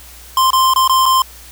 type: tone with dropouts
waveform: square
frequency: 1046.5 Hz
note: C6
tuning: in tune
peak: -10 dBFS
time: 0.37-1.22 s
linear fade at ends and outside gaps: 2 ms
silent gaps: 0.505-0.531 / 0.737-0.76 / 0.877-0.895 / 1.057-1.061 s
effects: added 60 Hz sine -40 dBFS peak until 1.51 s + white hiss -39 dBFS RMS until 1.51 s